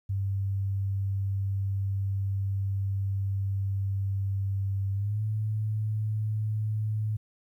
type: tone with pitch glide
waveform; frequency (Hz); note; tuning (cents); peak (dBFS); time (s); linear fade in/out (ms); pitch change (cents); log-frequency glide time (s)
sine; 98 to 107.49; G2 to A2; 0 to -40; -26; 0.09-7.17; 10; +160; 4.93-5.22
effects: 11-bit